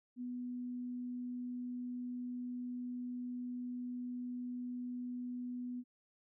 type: tone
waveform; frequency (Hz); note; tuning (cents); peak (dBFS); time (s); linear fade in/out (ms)
sine; 246.9; B3; 0; -39; 0.16-5.84; 50
effects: none